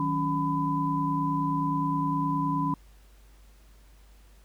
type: tone cluster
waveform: sine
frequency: 158.3 / 187.9 / 280.4 / 1002 Hz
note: D#3 / F#3 / C#4 / B5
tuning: +30 / +27 / +20 / +25 cents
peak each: -30 / -37 / -29 / -28 dBFS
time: 0-2.74 s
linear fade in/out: 2 ms
effects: added 50 Hz sine -52 dBFS peak until 4.44 s + pink hiss -62 dBFS RMS until 4.44 s